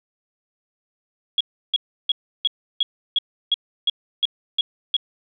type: tone bursts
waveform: sine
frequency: 3322 Hz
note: G#7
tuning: in tune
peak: -15 dBFS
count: 11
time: 1.38-4.966 s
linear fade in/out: 2 ms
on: 26 ms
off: 330 ms
effects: none